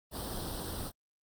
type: noise with comb filter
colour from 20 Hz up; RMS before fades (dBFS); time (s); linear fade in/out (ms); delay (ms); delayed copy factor
pink; -38; 0.11-0.92; 50; 0.22; +0.8
effects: Opus 24 kbps